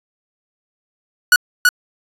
45% pulse tone with echo, 1468 Hz, F#6, 14 cents flat, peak -6 dBFS, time 1.32-1.36 s, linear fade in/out 2 ms, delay 330 ms, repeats 1, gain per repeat -2 dB, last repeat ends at 1.69 s, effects resampled to 32000 Hz

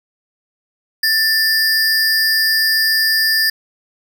square tone pair together, 1773 / 4858 Hz, A6 / D#8, +13 / -42 cents, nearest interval octave + perfect fourth, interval 1745 cents, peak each -16 dBFS, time 1.03-3.5 s, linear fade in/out 5 ms, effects 8-bit

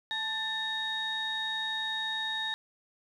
sine tone cluster, 873 / 1779 / 3751 Hz, A5 / A6 / A#7, -14 / +19 / +10 cents, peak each -38 / -34 / -32 dBFS, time 0.11-2.54 s, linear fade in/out 0 ms, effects tanh soft clip ceiling -24 dBFS + 11-bit

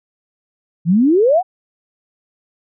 sine exponential sweep, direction up, 155.56 to 782 Hz, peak -9 dBFS, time 0.85-1.43 s, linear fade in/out 50 ms, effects none

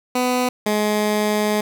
15% pulse tone pair in turn, 250.1 / 210.9 Hz, B3 / G#3, +22 / +27 cents, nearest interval minor third, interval 295 cents, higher first, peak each -11 dBFS, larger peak neither, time 0.15-0.49 / 0.66-1.61 s, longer second, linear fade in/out 5 ms, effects none

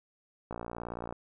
click train, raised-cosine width 1 ms, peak -24 dBFS, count 37, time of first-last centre 0.51-1.125 s, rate 58.5 Hz, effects none

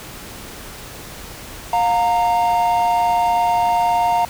triangle tone pair together, 709 / 924.3 Hz, F5 / A#5, +26 / -15 cents, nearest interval perfect fourth, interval 459 cents, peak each -15 dBFS, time 1.73-4.25 s, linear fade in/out 2 ms, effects pink hiss -35 dBFS RMS until 4.29 s

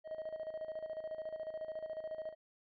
triangle tone with tremolo, 630 Hz, D#5, 21 cents sharp, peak -35 dBFS, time 0.04-2.35 s, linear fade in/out 50 ms, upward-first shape square, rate 14 Hz, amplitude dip 70%, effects tanh soft clip ceiling -33 dBFS + resampled to 11025 Hz

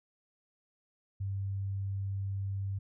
sine tone, 98 Hz, G2, in tune, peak -32 dBFS, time 1.2-2.79 s, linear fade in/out 10 ms, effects none

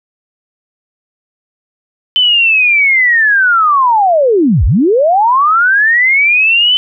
sine linear two-way sweep, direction down then up, 3059 to 43.65 to 3059 Hz, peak -6 dBFS, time 2.16-6.77 s, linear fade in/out 0 ms, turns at 4.65 s, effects none

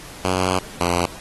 5% pulse tone pair in turn, 92.5 / 87.31 Hz, F#2 / F2, 0 / 0 cents, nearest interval minor second, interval 100 cents, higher first, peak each -7 / -7 dBFS, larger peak neither, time 0.24-0.59 / 0.8-1.06 s, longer first, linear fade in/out 5 ms, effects pink hiss -39 dBFS RMS until 1.2 s + AAC 32 kbps

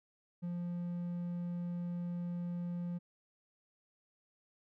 triangle tone, 174.61 Hz, F3, in tune, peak -34 dBFS, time 0.42-2.99 s, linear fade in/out 20 ms, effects none

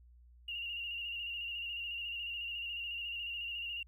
triangle tone with vibrato, 2806 Hz, F7, 8 cents sharp, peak -34 dBFS, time 0.48-3.83 s, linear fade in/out 5 ms, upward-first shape square, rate 14 Hz, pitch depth 32 cents each way, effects tanh soft clip ceiling -36 dBFS + added 60 Hz sine -57 dBFS peak until 3.87 s

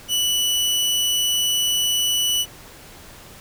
sawtooth tone, 2960 Hz, F#7, in tune, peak -15 dBFS, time 0.08-2.46 s, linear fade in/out 50 ms, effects pink hiss -43 dBFS RMS until 3.4 s

